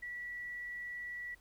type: tone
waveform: sine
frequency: 1947 Hz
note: B6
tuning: 25 cents flat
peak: -40 dBFS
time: 0.02-1.35 s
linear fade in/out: 10 ms
effects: added 42 Hz sine -65 dBFS peak until 1.4 s + pink hiss -67 dBFS RMS until 1.4 s